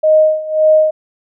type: tone with tremolo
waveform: sine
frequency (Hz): 622.3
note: D#5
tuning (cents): 0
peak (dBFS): -5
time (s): 0.03-0.91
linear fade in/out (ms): 10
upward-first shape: sine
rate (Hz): 1.8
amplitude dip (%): 85
effects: none